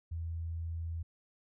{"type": "tone", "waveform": "sine", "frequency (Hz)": 82.8, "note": "E2", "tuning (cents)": 8, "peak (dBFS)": -35, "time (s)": [0.11, 1.03], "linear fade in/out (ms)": 10, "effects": []}